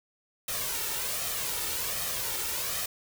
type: noise with flanger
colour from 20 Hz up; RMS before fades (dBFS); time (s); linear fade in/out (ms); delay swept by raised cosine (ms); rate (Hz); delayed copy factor
white; -32; 0.48-2.86; 5; 1.6 to 2.25; 1.3; +0.55
effects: none